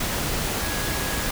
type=tone in noise; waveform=sine; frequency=1661.2 Hz; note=G#6; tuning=in tune; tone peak=-35 dBFS; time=0.61-1.28 s; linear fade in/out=5 ms; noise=pink; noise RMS=-26 dBFS; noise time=0-1.31 s; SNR=-12 dB; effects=none